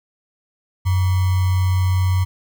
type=tone with sample-and-hold; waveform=sine; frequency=92.5 Hz; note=F#2; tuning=in tune; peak=-14 dBFS; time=0.85-2.25 s; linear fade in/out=20 ms; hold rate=1050 Hz; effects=none